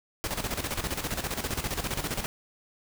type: noise with tremolo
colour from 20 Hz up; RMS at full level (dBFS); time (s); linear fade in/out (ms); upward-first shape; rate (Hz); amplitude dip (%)
pink; -30; 0.24-2.26; 0; square; 15; 65
effects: none